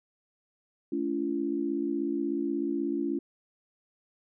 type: tone cluster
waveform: sine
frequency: 217.6 / 284 / 340.4 Hz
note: A3 / C#4 / F4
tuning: -19 / +42 / -44 cents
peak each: -36 / -30 / -31 dBFS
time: 0.92-3.19 s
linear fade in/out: 5 ms
effects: none